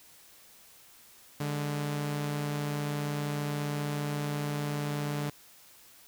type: tone pair together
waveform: sawtooth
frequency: 146.43 / 206.9 Hz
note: D3 / G#3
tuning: -5 / -6 cents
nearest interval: tritone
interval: 599 cents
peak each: -27 / -37 dBFS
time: 1.4-5.3 s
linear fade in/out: 5 ms
effects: white hiss -56 dBFS RMS until 6.07 s